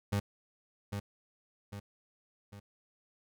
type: tone with echo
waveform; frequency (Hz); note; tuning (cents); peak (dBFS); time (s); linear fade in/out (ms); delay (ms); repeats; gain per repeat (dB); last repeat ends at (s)
30% pulse; 101.4; G#2; -41; -26; 0.12-0.2; 10; 800; 3; -6; 2.6
effects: none